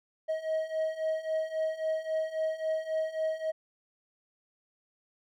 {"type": "beating tone pair", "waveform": "triangle", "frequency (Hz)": [632, 635.7], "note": ["D#5", "D#5"], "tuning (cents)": [27, 37], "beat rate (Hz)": 3.7, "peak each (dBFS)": [-32, -29], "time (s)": [0.28, 3.52], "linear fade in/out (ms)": 20, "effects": []}